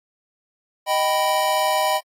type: chord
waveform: square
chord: Eb augmented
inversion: none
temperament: equal with one note detuned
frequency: 622.3 / 776.8 / 987.8 Hz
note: Eb5 / G5 / B5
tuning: 0 / -16 / 0 cents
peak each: -23 dBFS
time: 0.86-2.01 s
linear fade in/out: 50 ms
effects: AAC 48 kbps